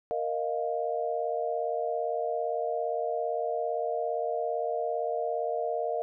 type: chord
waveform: sine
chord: Bb suspended fourth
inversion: none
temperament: just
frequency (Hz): 466.2 / 621.6 / 699.2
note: Bb4 / Eb5 / F5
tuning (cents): 0 / -2 / +2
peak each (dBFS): -32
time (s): 0.11-6.02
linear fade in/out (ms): 0
effects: none